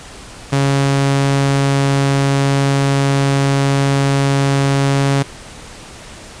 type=tone; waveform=sawtooth; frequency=138.4 Hz; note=C#3; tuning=2 cents flat; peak=-8 dBFS; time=0.52-5.23 s; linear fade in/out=10 ms; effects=pink hiss -35 dBFS RMS until 6.4 s + resampled to 22050 Hz